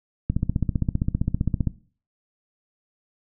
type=click train; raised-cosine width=5 ms; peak=-9 dBFS; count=22; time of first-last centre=0.3-1.673 s; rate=15.3 Hz; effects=noise-tail reverb RT60 0.4 s tail -17 dB re dry